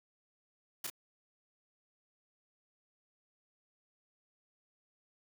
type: noise with echo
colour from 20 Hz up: white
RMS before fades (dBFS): -38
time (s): 0.84-0.87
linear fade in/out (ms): 5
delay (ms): 31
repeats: 1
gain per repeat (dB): -4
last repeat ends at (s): 0.901
effects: none